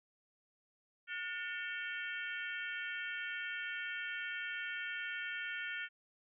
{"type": "harmonic tone with a mistuned harmonic", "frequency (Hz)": 448.9, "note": "A4", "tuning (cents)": 35, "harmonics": [3, 4, 5, 6, 7], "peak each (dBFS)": [-42, -44, -46, -48, -49], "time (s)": [1.07, 5.89], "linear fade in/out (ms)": 50, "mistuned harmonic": 3, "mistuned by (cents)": 120, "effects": []}